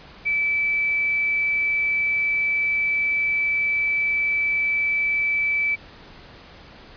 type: tone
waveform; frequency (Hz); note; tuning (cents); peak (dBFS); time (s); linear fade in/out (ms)
sine; 2311; D7; -28; -19; 0.25-5.76; 20
effects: pink hiss -45 dBFS RMS until 6.96 s + resampled to 11025 Hz